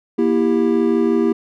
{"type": "chord", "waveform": "triangle", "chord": "E diminished", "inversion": "second", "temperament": "just", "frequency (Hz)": [237.3, 329.6, 395.6], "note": ["Bb3", "E4", "G4"], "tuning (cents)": [31, 0, 16], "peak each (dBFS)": -16, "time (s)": [0.18, 1.33], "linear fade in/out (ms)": 10, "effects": []}